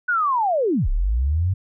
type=linear two-way sweep; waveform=sine; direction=down then up; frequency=1499 to 30.31 to 97.8 Hz; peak=-17 dBFS; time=0.08-1.54 s; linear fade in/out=10 ms; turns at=0.88 s; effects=none